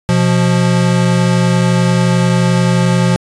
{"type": "tone pair together", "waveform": "square", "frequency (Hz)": [124.3, 175.79], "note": ["B2", "F3"], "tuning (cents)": [12, 12], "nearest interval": "tritone", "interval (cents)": 600, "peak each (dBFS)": [-14, -12], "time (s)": [0.09, 3.16], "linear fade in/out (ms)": 0, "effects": ["resampled to 22050 Hz"]}